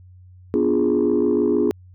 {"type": "chord", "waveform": "sine", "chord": "B diminished seventh", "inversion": "none", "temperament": "equal", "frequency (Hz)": [246.9, 293.7, 349.2, 415.3], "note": ["B3", "D4", "F4", "Ab4"], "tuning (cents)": [0, 0, 0, 0], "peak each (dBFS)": [-21, -21, -20, -19], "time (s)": [0.54, 1.71], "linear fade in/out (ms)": 0, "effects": ["tanh soft clip ceiling -10 dBFS", "added 91 Hz sine -43 dBFS peak until 1.94 s"]}